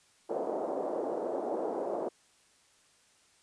pink band-pass noise, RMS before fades -34 dBFS, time 0.29-2.09 s, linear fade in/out 10 ms, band 340 to 730 Hz, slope 24 dB/octave, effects white hiss -65 dBFS RMS until 3.42 s + resampled to 22050 Hz

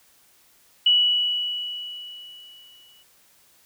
sine tone with exponential decay, 2942 Hz, F#7, 11 cents flat, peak -13 dBFS, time 0.86-3.03 s, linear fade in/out 5 ms, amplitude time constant 470 ms, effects white hiss -58 dBFS RMS until 3.65 s

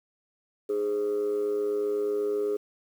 sine tone with amplitude modulation, 414.3 Hz, G#4, 4 cents flat, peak -20 dBFS, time 0.69-2.57 s, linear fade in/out 10 ms, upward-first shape sine, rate 108 Hz, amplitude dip 70%, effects tanh soft clip ceiling -21 dBFS + 9-bit

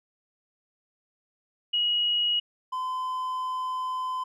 sine / triangle tone pair in turn, 2900 / 1022.1 Hz, F#7 / C6, -35 / -41 cents, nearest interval octave + tritone, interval 1806 cents, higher first, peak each -22 / -26 dBFS, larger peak first, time 1.73-2.4 / 2.72-4.24 s, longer second, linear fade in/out 10 ms, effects none

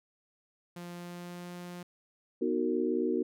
sawtooth tone with pitch glide, 174.61 to 176.64 Hz, F3 to F3, 0 to +20 cents, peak -37 dBFS, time 0.76-1.83 s, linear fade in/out 5 ms, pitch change +20 cents, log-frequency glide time 0.94-1.53 s
sine chord, B major seventh, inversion none, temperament equal with one note detuned, 246.9 / 311.1 / 370 / 456.8 Hz, B3 / D#4 / F#4 / A#4, 0 / 0 / 0 / -35 cents, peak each -33 / -33 / -31 / -34 dBFS, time 2.41-3.23 s, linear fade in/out 10 ms
effects none

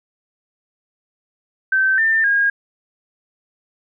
sine tone with pitch steps, 1547 / 1794 / 1629 Hz, G6 / A6 / G#6, -23 / +33 / -34 cents, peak -13 dBFS, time 1.72-2.5 s, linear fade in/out 5 ms, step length 260 ms, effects none

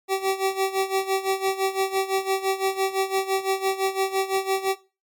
25% pulse tone with tremolo, 384.9 Hz, G4, 32 cents flat, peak -15 dBFS, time 0.08-4.76 s, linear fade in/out 50 ms, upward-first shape sine, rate 5.9 Hz, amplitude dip 80%, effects noise-tail reverb RT60 0.3 s tail -18 dB re dry + MP3 96 kbps

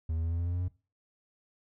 triangle tone with pitch steps, 80.3 / 81.66 / 83.04 / 84.44 / 85.86 / 87.32 / 88.79 / 90.29 Hz, E2 / E2 / E2 / E2 / F2 / F2 / F2 / F#2, -45 / -16 / +13 / +42 / -29 / 0 / +29 / -42 cents, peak -27 dBFS, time 0.09-0.682 s, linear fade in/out 5 ms, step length 74 ms, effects noise-tail reverb RT60 0.3 s tail -19 dB re dry

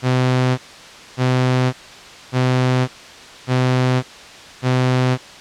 sawtooth tone bursts, 127.5 Hz, C3, 44 cents flat, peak -10 dBFS, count 5, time 0.02-5.18 s, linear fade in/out 50 ms, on 560 ms, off 590 ms, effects white hiss -38 dBFS RMS until 5.4 s + low-pass 5000 Hz 12 dB/octave

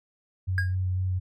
sine tone with vibrato, 92.5 Hz, F#2, in tune, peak -24 dBFS, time 0.47-1.2 s, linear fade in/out 20 ms, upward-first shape square, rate 4 Hz, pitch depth 11 cents each way
triangle tone with exponential decay, 1634 Hz, G#6, 29 cents flat, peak -20 dBFS, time 0.58-0.75 s, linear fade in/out 1 ms, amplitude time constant 36 ms
effects none

